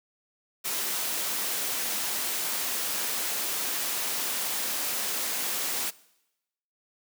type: high-pass noise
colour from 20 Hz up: white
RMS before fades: -30 dBFS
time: 0.64-5.91 s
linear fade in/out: 20 ms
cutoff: 220 Hz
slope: 12 dB/octave
effects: noise-tail reverb RT60 0.9 s tail -21 dB re dry